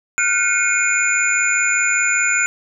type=tone cluster; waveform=sine; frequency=1410 / 1515 / 2182 / 2457 / 7050 Hz; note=F6 / F#6 / C#7 / D#7 / A8; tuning=+16 / +40 / -28 / -22 / +2 cents; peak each=-21 dBFS; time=0.18-2.46 s; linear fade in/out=0 ms; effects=none

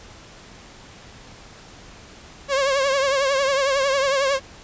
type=tone with vibrato; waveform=sawtooth; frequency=547 Hz; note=C#5; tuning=23 cents flat; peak=-14 dBFS; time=2.48-4.4 s; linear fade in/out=50 ms; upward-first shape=triangle; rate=11 Hz; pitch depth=81 cents each way; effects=pink hiss -44 dBFS RMS until 4.63 s + resampled to 16000 Hz

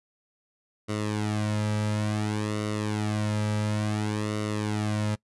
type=tone with flanger; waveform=sawtooth; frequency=106 Hz; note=G#2; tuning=36 cents sharp; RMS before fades=-28 dBFS; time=0.88-5.16 s; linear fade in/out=20 ms; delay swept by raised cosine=1.2 to 2.8 ms; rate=0.57 Hz; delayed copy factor=-0.75; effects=noise-tail reverb RT60 0.1 s tail -23 dB re dry + resampled to 24000 Hz

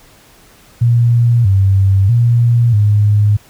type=tone with pitch steps; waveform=sine; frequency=118.6 / 97 / 118.6 / 104.1 Hz; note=A#2 / G2 / A#2 / G#2; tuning=+30 / -18 / +30 / +5 cents; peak=-7 dBFS; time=0.81-3.37 s; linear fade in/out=10 ms; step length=640 ms; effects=pink hiss -45 dBFS RMS until 3.49 s

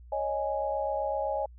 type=chord; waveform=sine; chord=C# suspended second; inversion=none; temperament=equal; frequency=554.4 / 622.3 / 830.6 Hz; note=C#5 / D#5 / G#5; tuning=0 / 0 / 0 cents; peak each=-32 dBFS; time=0.12-1.46 s; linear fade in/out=5 ms; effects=added 60 Hz sine -47 dBFS peak until 1.58 s

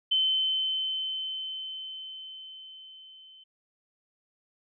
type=tone with level ramp; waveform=sine; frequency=3068 Hz; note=G7; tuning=38 cents flat; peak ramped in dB=-21 to -50 dBFS; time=0.11-3.44 s; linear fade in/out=10 ms; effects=none

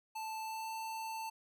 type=tone with pitch glide; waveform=square; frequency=880 to 889.7 Hz; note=A5 to A5; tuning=0 to +19 cents; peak=-40 dBFS; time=0.15-1.3 s; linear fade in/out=10 ms; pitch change=+19 cents; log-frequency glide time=0.41-0.72 s; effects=none

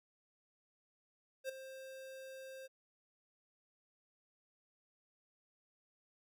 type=tone with ADSR envelope; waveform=square; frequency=529 Hz; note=C5; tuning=19 cents sharp; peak=-37 dBFS; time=1.44-2.68 s; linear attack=50 ms; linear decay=10 ms; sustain=-12 dB; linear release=25 ms; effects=none

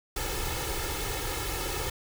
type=noise with comb filter; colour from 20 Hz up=pink; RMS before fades=-32 dBFS; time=0.16-1.9 s; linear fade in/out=5 ms; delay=2.3 ms; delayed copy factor=+0.85; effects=none

